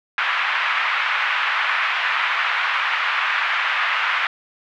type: band-pass noise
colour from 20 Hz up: pink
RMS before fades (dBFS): -21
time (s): 0.18-4.27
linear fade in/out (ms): 2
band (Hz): 1100 to 2700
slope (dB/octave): 24
effects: none